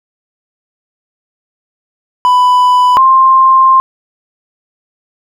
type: tone pair in turn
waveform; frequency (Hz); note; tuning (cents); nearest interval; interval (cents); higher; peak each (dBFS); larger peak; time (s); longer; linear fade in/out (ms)
triangle / sine; 995 / 1054.2; B5 / C6; +13 / +13; minor second; 100; second; -3; neither; 2.25-2.97 / 2.97-3.8; second; 0
effects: none